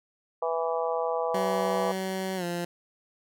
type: harmonic tone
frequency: 164.81 Hz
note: E3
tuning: in tune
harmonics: 3 / 4 / 5 / 6 / 7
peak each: -29 / -31 / -33 / -35 / -36 dBFS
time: 0.42-1.92 s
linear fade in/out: 5 ms
type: tone with pitch glide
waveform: 15% pulse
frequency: 189.4 to 173.68 Hz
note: F#3 to F3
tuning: +41 to -9 cents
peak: -23 dBFS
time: 1.34-2.65 s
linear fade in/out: 5 ms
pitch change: -150 cents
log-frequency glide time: 2.36-2.44 s
effects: none